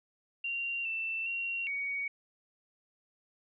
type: tone with pitch steps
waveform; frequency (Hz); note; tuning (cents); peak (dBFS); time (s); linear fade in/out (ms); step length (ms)
sine; 2765 / 2671 / 2747 / 2244; F7 / E7 / F7 / C#7; -18 / +22 / -29 / +21; -32; 0.44-2.08; 5; 410
effects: none